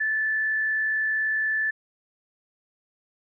sine tone with frequency modulation, 1748 Hz, A6, 12 cents flat, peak -22 dBFS, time 0-1.71 s, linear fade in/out 10 ms, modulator 57.5 Hz, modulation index 0.31, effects none

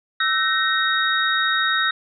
sine tone cluster, 1318 / 1533 / 1864 / 3752 Hz, E6 / G6 / A#6 / A#7, -1 / -39 / -1 / +11 cents, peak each -23 dBFS, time 0.2-1.91 s, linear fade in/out 5 ms, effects none

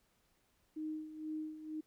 sine tone with tremolo, 310.5 Hz, D#4, 3 cents flat, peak -37 dBFS, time 0.76-1.81 s, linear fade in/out 10 ms, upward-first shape sine, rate 2.1 Hz, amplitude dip 70%, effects pink hiss -75 dBFS RMS until 1.86 s

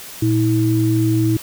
sine tone pair together, 116.54 / 321.7 Hz, A#2 / E4, 0 / -42 cents, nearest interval octave + tritone, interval 1758 cents, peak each -16 / -16 dBFS, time 0.22-1.37 s, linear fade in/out 5 ms, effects white hiss -35 dBFS RMS until 1.42 s

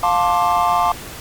triangle chord, D minor seventh, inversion first, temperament just, 704.8 / 881 / 1057.2 / 1174.7 Hz, F5 / A5 / C6 / D6, +16 / +2 / +18 / 0 cents, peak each -16 / -17 / -18 / -18 dBFS, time 0.03-0.92 s, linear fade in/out 2 ms, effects pink hiss -33 dBFS RMS until 1.2 s + MP3 96 kbps

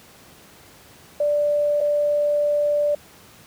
sine tone with dropouts, 587.3 Hz, D5, in tune, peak -17 dBFS, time 1.2-2.95 s, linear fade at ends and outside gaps 5 ms, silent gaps 1.806-1.81 s, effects pink hiss -48 dBFS RMS until 3.46 s + high-pass 80 Hz 12 dB/octave

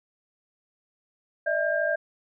sine tone cluster, 598 / 651 / 1602 Hz, D5 / E5 / G6, +31 / -22 / +37 cents, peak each -27 dBFS, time 1.46-1.96 s, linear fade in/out 10 ms, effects none

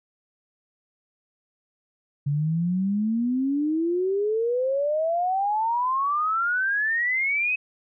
sine exponential sweep, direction up, 140 to 2567 Hz, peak -21 dBFS, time 2.26-7.56 s, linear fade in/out 10 ms, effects none

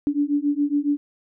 sine beating tone pair, 285.9 / 293.1 Hz, D4 / D4, -46 / -3 cents, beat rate 7.2 Hz, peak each -22 dBFS, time 0.07-0.97 s, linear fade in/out 0 ms, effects none

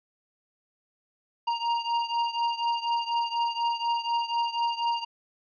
square beating tone pair, 935 / 939.1 Hz, A#5 / A#5, +5 / +13 cents, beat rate 4.1 Hz, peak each -28 / -31 dBFS, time 1.47-5.05 s, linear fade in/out 10 ms, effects resampled to 11025 Hz

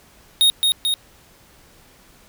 square tone with echo, 3729 Hz, A#7, in tune, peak -12 dBFS, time 0.41-0.5 s, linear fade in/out 0 ms, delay 220 ms, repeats 2, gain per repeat -3 dB, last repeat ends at 0.94 s, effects pink hiss -51 dBFS RMS until 2.28 s

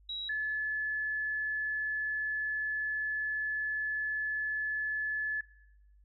sine tone pair in turn, 3867 / 1722.6 Hz, B7 / A6, -37 / -37 cents, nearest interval octave + major second, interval 1400 cents, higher first, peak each -35 / -30 dBFS, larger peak second, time 0.09-0.29 / 0.29-5.41 s, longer second, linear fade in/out 5 ms, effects noise-tail reverb RT60 0.9 s tail -20 dB re dry + added 50 Hz sine -58 dBFS peak until 6.04 s

